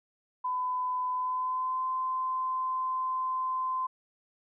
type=tone with pitch glide; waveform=sine; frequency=1006 to 1032.5 Hz; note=B5 to C6; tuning=+32 to -23 cents; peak=-28 dBFS; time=0.44-3.87 s; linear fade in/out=10 ms; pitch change=+45 cents; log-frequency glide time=1.11-1.86 s; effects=none